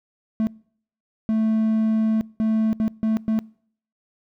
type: tone bursts at uneven times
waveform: triangle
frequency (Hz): 220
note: A3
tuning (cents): 0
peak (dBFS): -16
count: 6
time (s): 0.4-0.47 / 1.29-2.21 / 2.4-2.73 / 2.8-2.88 / 3.03-3.17 / 3.28-3.39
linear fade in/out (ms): 0
effects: noise-tail reverb RT60 0.6 s tail -25 dB re dry